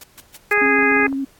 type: noise bursts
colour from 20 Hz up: white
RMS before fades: -38 dBFS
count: 4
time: 0.01-0.534 s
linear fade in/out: 2 ms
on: 26 ms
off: 140 ms
type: harmonic tone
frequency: 413.8 Hz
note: G#4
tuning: 6 cents flat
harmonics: 1 / 2 / 3 / 4 / 5 / 6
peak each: -20 / -25 / -24 / -18 / -19 / -23 dBFS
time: 0.51-1.07 s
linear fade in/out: 5 ms
type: clicks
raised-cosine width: 1 ms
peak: -21 dBFS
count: 11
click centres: 0.577 / 0.623 / 0.661 / 0.787 / 0.828 / 0.918 / 0.967 / 1 / 1.032 / 1.08 / 1.127 s
type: tone with vibrato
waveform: sine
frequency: 272.3 Hz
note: C#4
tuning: 31 cents flat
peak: -20 dBFS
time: 0.61-1.25 s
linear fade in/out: 10 ms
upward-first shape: sine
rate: 14 Hz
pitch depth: 21 cents each way
effects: pink hiss -53 dBFS RMS until 1.39 s + AAC 64 kbps